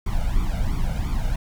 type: noise with flanger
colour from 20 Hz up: brown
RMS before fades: -22 dBFS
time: 0.06-1.36 s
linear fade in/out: 5 ms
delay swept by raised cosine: 0.87 to 1.39 ms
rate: 2.9 Hz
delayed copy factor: +0.9
effects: none